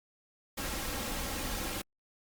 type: noise with comb filter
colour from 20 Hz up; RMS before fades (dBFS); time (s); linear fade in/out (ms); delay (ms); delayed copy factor
pink; -36; 0.57-1.82; 10; 3.7; +0.5
effects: Opus 48 kbps